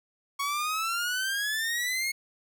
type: exponential sweep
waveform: sawtooth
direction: up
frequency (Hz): 1108.7 to 2180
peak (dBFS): -24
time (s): 0.39-2.12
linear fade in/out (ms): 10
effects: none